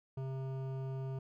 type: tone with hard clipping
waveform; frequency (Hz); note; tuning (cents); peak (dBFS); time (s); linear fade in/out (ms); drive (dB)
triangle; 133; C3; +29; -39; 0.17-1.19; 5; 17
effects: none